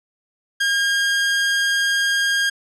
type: tone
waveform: sawtooth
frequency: 1618 Hz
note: G#6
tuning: 46 cents flat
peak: -13 dBFS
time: 0.6-2.5 s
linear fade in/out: 10 ms
effects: low-pass 8000 Hz 12 dB/octave